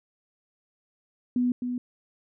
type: tone with echo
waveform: sine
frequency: 246.9 Hz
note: B3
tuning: in tune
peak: -21 dBFS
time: 1.36-1.52 s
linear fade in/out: 2 ms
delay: 260 ms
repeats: 1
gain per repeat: -6 dB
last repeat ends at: 1.78 s
effects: none